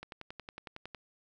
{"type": "click train", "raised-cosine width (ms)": 0.3, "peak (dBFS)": -27, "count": 11, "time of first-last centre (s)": [0.03, 0.947], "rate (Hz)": 10.9, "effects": []}